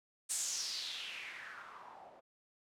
blue noise with low-pass filter sweep, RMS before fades -43 dBFS, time 0.29-2.21 s, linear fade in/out 20 ms, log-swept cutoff 8600 to 610 Hz, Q 4, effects none

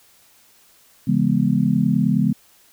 sine chord, C# minor seventh, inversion none, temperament equal with one note detuned, 138.59 / 168.67 / 207.7 / 246.9 Hz, C#3 / E3 / G#3 / B3, 0 / +40 / 0 / 0 cents, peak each -22 / -21 / -19 / -21 dBFS, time 1.07-2.33 s, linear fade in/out 10 ms, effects white hiss -54 dBFS RMS until 2.72 s

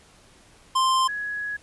square / sine tone pair in turn, 1046.5 / 1674.7 Hz, C6 / G#6, 0 / +14 cents, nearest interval minor sixth, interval 814 cents, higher second, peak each -19 / -27 dBFS, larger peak first, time 0.75-1.08 / 1.08-1.57 s, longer second, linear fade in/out 10 ms, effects pink hiss -54 dBFS RMS until 1.62 s + resampled to 24000 Hz

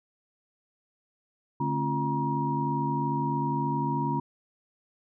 sine tone cluster, 145.5 / 218.5 / 267.9 / 344.9 / 951 Hz, D3 / A3 / C4 / F4 / A#5, -16 / -12 / +41 / -22 / +34 cents, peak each -30 / -36 / -32 / -36 / -29 dBFS, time 1.6-4.2 s, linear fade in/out 5 ms, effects none

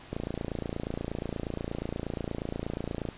click train, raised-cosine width 2 ms, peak -19 dBFS, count 85, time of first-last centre 0.13-3.088 s, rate 28.4 Hz, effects pink hiss -49 dBFS RMS until 3.17 s + resampled to 8000 Hz

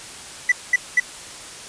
triangle tone bursts, 1975.5 Hz, B6, in tune, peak -10 dBFS, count 3, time 0.49-1 s, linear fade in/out 5 ms, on 30 ms, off 210 ms, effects white hiss -37 dBFS RMS until 1.68 s + resampled to 22050 Hz

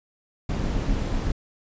brown noise with amplitude modulation, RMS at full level -22 dBFS, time 0.49-1.32 s, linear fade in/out 5 ms, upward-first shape sine, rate 235 Hz, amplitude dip 60%, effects resampled to 16000 Hz

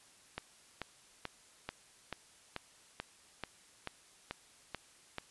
click train, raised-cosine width 0.3 ms, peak -22 dBFS, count 12, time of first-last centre 0.38-5.183 s, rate 2.29 Hz, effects white hiss -62 dBFS RMS until 5.3 s + resampled to 24000 Hz

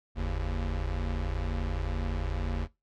square tone pair together, 46.02 / 77.4 Hz, F#1 / D#2, -9 / -9 cents, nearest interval major sixth, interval 900 cents, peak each -31 / -34 dBFS, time 0.15-2.68 s, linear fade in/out 50 ms, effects noise-tail reverb RT60 0.2 s tail -19 dB re dry + low-pass 4000 Hz 12 dB/octave

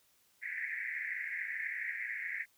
white band-pass noise, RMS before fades -39 dBFS, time 0.41-2.46 s, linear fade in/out 50 ms, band 1700 to 2200 Hz, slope 96 dB/octave, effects white hiss -70 dBFS RMS until 2.57 s

